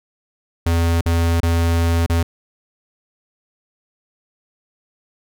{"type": "tone with dropouts", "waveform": "square", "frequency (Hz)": 84, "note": "E2", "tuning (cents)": 33, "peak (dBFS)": -15, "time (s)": [0.66, 2.23], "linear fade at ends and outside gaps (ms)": 5, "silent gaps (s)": [[1.011, 1.059], [1.404, 1.43], [2.063, 2.097]], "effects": []}